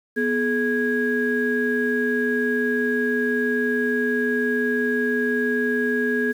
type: tone cluster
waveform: sine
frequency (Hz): 245.5 / 424.5 / 1651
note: B3 / G#4 / G#6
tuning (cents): -10 / +38 / -11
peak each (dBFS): -23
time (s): 0.16-6.33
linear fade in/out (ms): 20
effects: tanh soft clip ceiling -11 dBFS + 8-bit